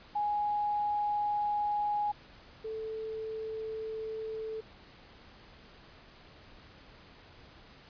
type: tone pair in turn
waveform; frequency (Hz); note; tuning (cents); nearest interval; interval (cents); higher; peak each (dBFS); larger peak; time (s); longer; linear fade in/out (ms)
sine; 830.6 / 440; G#5 / A4; 0 / 0; major seventh; 1100; first; -28 / -35; first; 0.15-2.12 / 2.64-4.61; neither; 10
effects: pink hiss -55 dBFS RMS until 7.89 s + resampled to 11025 Hz